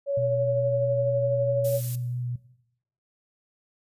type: tone with tremolo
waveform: sine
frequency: 560 Hz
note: C#5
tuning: 18 cents sharp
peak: -21 dBFS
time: 0.06-1.81 s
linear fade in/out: 50 ms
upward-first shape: sine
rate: 12 Hz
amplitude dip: 30%
type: tone with vibrato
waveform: sine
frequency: 122.8 Hz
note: B2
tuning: 9 cents flat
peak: -28 dBFS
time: 0.17-2.36 s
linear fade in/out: 5 ms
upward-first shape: sine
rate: 4.6 Hz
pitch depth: 12 cents each way
type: noise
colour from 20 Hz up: violet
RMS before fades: -34 dBFS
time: 1.64-1.96 s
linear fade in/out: 10 ms
effects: noise-tail reverb RT60 0.8 s tail -17 dB re dry + resampled to 32000 Hz